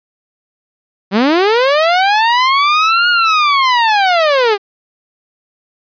sawtooth linear two-way sweep, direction up then down, 183.3 to 1444 to 388.5 Hz, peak -5 dBFS, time 1.11-4.58 s, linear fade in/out 50 ms, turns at 3.09 s, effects resampled to 11025 Hz

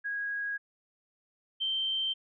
sine tone pair in turn, 1648 / 3126 Hz, G#6 / G7, -14 / -6 cents, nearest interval major seventh, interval 1108 cents, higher second, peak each -31 / -28 dBFS, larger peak second, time 0.04-0.58 / 1.6-2.14 s, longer neither, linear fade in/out 20 ms, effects none

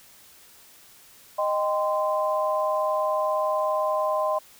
sine tone cluster, 619 / 790 / 1035 Hz, D#5 / G5 / C6, -9 / +13 / -19 cents, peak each -24 / -31 / -26 dBFS, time 1.38-4.39 s, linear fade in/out 10 ms, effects white hiss -52 dBFS RMS until 4.59 s

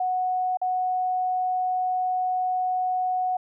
sine tone with dropouts, 737 Hz, F#5, 7 cents flat, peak -22 dBFS, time 0-3.37 s, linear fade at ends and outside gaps 5 ms, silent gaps 0.572-0.615 s, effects none

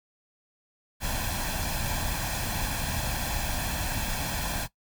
pink noise with comb filter, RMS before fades -30 dBFS, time 1-4.68 s, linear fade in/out 50 ms, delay 1.2 ms, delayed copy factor +0.65, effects noise-tail reverb RT60 0.1 s tail -18 dB re dry

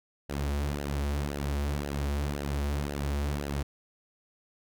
sawtooth tone with flanger, 71.6 Hz, D2, 43 cents flat, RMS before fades -31 dBFS, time 0.29-3.63 s, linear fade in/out 10 ms, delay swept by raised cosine 0.85 to 6.85 ms, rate 1.9 Hz, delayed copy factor -0.65, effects none

